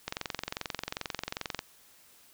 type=click train; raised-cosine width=0.2 ms; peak=-15 dBFS; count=35; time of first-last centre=0.08-1.591 s; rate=22.5 Hz; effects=white hiss -59 dBFS RMS until 2.33 s